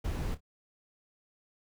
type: noise with echo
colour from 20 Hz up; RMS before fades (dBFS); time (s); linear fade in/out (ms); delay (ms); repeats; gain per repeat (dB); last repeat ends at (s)
brown; -33; 0.04-0.35; 10; 28; 2; -14; 0.406
effects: none